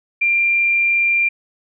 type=tone with frequency modulation; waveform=sine; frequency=2381 Hz; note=D7; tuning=23 cents sharp; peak=-13 dBFS; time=0.21-1.29 s; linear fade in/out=10 ms; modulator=34.4 Hz; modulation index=0.28; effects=none